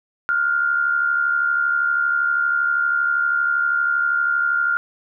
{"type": "tone pair together", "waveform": "sine", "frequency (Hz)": [1400, 1472.6], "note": ["F6", "F#6"], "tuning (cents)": [4, -9], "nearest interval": "minor second", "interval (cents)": 87, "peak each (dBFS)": [-17, -25], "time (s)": [0.29, 4.77], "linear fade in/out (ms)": 0, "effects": []}